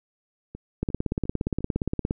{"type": "two click trains", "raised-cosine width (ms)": 3, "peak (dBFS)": [-24, -12], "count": [4, 23], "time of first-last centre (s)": [[0.55, 1.606], [0.83, 2.109]], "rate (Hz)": [2.84, 17.2], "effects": []}